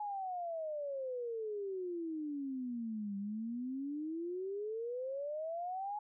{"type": "exponential two-way sweep", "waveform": "sine", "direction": "down then up", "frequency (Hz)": [846, 196.7, 846], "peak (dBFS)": -37, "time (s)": [0, 5.99], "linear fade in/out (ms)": 5, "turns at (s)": 3.17, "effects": []}